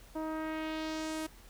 sawtooth tone with low-pass filter sweep, 314.8 Hz, D#4, 20 cents sharp, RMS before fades -37 dBFS, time 0.15-1.27 s, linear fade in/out 10 ms, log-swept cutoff 890 to 12000 Hz, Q 1.4, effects added 42 Hz sine -55 dBFS peak until 1.49 s + pink hiss -58 dBFS RMS until 1.49 s

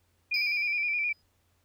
sine tone with vibrato, 2381 Hz, D7, 23 cents sharp, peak -26 dBFS, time 0.31-1.13 s, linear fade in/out 10 ms, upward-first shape square, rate 9.6 Hz, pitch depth 40 cents each way
triangle tone with exponential decay, 4978 Hz, D#8, in tune, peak -27 dBFS, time 0.34-1.22 s, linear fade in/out 2 ms, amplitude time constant 190 ms
effects added 88 Hz sine -70 dBFS peak until 1.64 s + pink hiss -72 dBFS RMS until 1.64 s

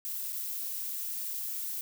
violet noise with dropouts, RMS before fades -36 dBFS, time 0.05-1.81 s, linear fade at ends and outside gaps 0 ms, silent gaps 0.323-0.329 s, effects none

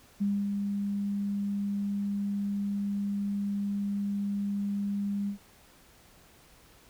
sine tone with ADSR envelope, 201.5 Hz, G3, 48 cents sharp, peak -24 dBFS, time 0.2-5.38 s, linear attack 18 ms, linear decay 250 ms, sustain -4 dB, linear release 100 ms, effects pink hiss -58 dBFS RMS until 6.89 s

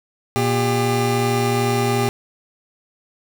25% pulse tone pair together, 119.09 / 400 Hz, A#2 / G4, +37 / +35 cents, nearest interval octave + major sixth, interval 2098 cents, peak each -16 dBFS, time 0.36-2.09 s, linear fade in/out 0 ms, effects none

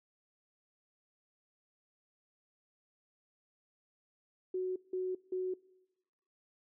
sine tone bursts, 370 Hz, F#4, in tune, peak -32 dBFS, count 3, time 4.54-5.54 s, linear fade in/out 5 ms, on 220 ms, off 170 ms, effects noise-tail reverb RT60 1.0 s tail -22 dB re dry

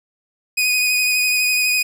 sawtooth tone with vibrato, 2489 Hz, D#7, in tune, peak -12 dBFS, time 0.57-1.83 s, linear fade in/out 10 ms, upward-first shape sine, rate 12 Hz, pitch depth 18 cents each way, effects none

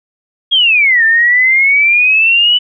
sine exponential two-way sweep, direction down then up, 3322 to 1778 to 2990 Hz, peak -6 dBFS, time 0.51-2.59 s, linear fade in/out 20 ms, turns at 1.04 s, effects none

